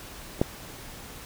clicks, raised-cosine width 2 ms, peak -28 / -7 dBFS, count 2, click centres 0.394 / 0.415 s, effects pink hiss -43 dBFS RMS until 1.25 s

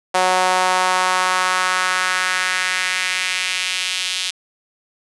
sawtooth tone with high-pass filter sweep, 184.2 Hz, F#3, 7 cents flat, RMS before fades -19 dBFS, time 0.14-4.31 s, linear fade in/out 10 ms, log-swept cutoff 700 to 3300 Hz, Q 1.9, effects resampled to 24000 Hz + 7-bit

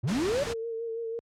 triangle linear sweep, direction up, 97.8 to 597 Hz, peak -23 dBFS, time 0.03-0.44 s, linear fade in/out 10 ms
pink noise, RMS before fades -34 dBFS, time 0.07-0.54 s, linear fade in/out 20 ms
sine tone with vibrato, 457 Hz, A#4, 34 cents flat, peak -31 dBFS, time 0.47-1.19 s, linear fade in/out 0 ms, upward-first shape sine, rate 6.1 Hz, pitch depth 32 cents each way
effects high-pass 60 Hz 12 dB/octave + low-pass 7000 Hz 12 dB/octave

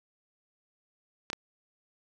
clicks, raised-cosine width 0.2 ms, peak -15 dBFS, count 2, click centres 1.301 / 1.331 s, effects none

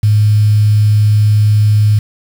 sine tone with quantisation, 105.6 Hz, G#2, 29 cents sharp, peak -6 dBFS, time 0.03-1.99 s, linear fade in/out 5 ms, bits 5, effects none

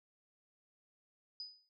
sine tone with exponential decay, 4978 Hz, D#8, in tune, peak -39 dBFS, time 1.4-1.69 s, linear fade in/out 1 ms, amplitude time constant 62 ms, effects MP3 64 kbps

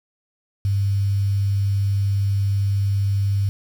sine tone with quantisation, 99.3 Hz, G2, 23 cents sharp, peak -17 dBFS, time 0.65-3.49 s, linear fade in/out 0 ms, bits 7, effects none

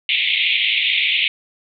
pink band-pass noise, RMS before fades -18 dBFS, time 0.09-1.28 s, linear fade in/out 2 ms, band 2100 to 3700 Hz, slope 96 dB/octave, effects none

